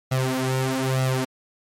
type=tone with flanger; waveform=sawtooth; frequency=130.81 Hz; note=C3; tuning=in tune; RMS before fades=-23 dBFS; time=0.11-1.25 s; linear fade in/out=10 ms; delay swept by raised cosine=1.5 to 5.5 ms; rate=1.1 Hz; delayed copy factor=+0.95; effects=MP3 64 kbps